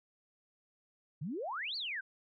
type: exponential two-way sweep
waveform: sine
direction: up then down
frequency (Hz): 131.5 to 4699 to 1488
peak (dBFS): -36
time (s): 1.21-2.01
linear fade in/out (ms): 10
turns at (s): 1.76
effects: none